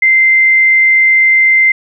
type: tone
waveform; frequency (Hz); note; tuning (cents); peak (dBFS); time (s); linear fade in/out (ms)
sine; 2082; C7; -9; -5; 0.02-1.72; 5
effects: none